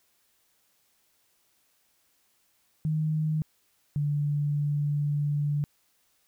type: tone pair in turn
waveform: sine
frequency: 155.3 / 146.08 Hz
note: D#3 / D3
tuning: -3 / -9 cents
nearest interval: minor second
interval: 106 cents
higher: first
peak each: -24 / -24 dBFS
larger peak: neither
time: 2.85-3.42 / 3.96-5.64 s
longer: second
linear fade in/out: 0 ms
effects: white hiss -69 dBFS RMS until 6.27 s